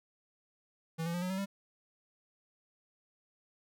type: tone with pitch steps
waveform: square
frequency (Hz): 163.1 / 169.44 / 176.02 / 182.86 / 189.97 / 197.35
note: E3 / E3 / F3 / F#3 / F#3 / G3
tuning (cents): -18 / +48 / +14 / -20 / +46 / +12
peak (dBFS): -34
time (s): 0.98-1.46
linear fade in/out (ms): 20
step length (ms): 80
effects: none